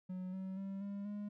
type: tone with pitch steps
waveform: triangle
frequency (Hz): 184.1 / 189.39 / 194.82 / 200.4 / 206.2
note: F#3 / F#3 / G3 / G3 / G#3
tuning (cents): -8 / +41 / -10 / +38 / -12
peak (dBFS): -38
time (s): 0.09-1.29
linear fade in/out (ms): 10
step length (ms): 240
effects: none